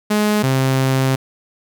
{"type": "tone pair in turn", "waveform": "sawtooth", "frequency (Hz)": [210.4, 132.54], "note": ["G#3", "C3"], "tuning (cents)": [23, 23], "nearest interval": "minor sixth", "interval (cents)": 800, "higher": "first", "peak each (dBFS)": -10, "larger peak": "neither", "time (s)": [[0.1, 0.43], [0.43, 1.16]], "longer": "second", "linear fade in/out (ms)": 10, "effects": []}